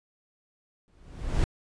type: noise with exponential growth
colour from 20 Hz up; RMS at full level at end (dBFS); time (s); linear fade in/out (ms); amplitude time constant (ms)
brown; -21; 0.88-1.44; 0; 120
effects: resampled to 22050 Hz